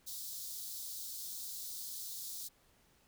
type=high-pass noise; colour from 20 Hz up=white; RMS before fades=-44 dBFS; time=0.06-2.49 s; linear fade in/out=20 ms; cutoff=3700 Hz; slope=48 dB/octave; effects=pink hiss -69 dBFS RMS until 3.07 s